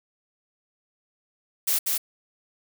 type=noise with echo; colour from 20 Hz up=blue; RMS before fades=-23 dBFS; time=1.67-1.79 s; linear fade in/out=10 ms; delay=190 ms; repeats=1; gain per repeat=-2 dB; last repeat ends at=1.98 s; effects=none